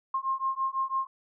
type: beating tone pair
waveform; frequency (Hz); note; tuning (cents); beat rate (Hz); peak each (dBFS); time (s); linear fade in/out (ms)
sine; 1063 / 1069; C6 / C6; +27 / +37; 6; -30; 0.14-1.07; 5
effects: none